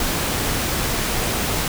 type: noise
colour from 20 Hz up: pink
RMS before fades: -22 dBFS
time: 0-1.68 s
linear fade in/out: 2 ms
effects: none